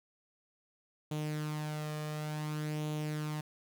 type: tone with flanger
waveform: sawtooth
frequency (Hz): 152.1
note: D#3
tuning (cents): -39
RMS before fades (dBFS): -37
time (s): 1.11-3.41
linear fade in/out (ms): 5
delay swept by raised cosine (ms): 0.29 to 1.69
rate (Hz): 0.56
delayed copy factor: +0.5
effects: none